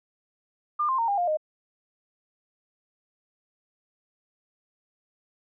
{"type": "tone with pitch steps", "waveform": "sine", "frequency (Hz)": [1200, 1050.7, 920, 805.5, 705.3, 617.6], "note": ["D6", "C6", "A#5", "G5", "F5", "D#5"], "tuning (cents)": [37, 7, -23, 47, 17, -13], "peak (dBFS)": -22, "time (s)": [0.79, 1.372], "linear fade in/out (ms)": 10, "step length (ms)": 97, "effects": []}